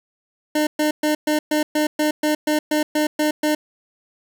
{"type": "tone bursts", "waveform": "25% pulse", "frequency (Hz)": 303.2, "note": "D#4", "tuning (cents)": -45, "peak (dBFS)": -13, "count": 13, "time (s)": [0.55, 3.55], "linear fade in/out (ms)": 5, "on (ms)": 120, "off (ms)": 120, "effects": []}